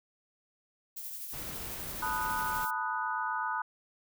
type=noise with tremolo; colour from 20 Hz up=violet; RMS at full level=-40 dBFS; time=0.96-2.71 s; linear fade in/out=10 ms; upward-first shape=sine; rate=12 Hz; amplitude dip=30%
type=low-pass noise; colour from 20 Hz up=pink; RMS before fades=-44 dBFS; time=1.32-2.66 s; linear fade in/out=20 ms; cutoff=9500 Hz; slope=12 dB/octave
type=chord; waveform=sine; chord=B dominant seventh; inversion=third; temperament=equal; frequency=880 / 987.8 / 1244.5 / 1480 Hz; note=A5 / B5 / D#6 / F#6; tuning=0 / 0 / 0 / 0 cents; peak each=-36 dBFS; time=2.02-3.62 s; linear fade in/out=5 ms
effects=none